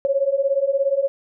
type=beating tone pair; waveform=sine; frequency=540 / 557 Hz; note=C#5 / C#5; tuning=-45 / +8 cents; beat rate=17 Hz; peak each=-21 / -19 dBFS; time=0.05-1.08 s; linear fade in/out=0 ms; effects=none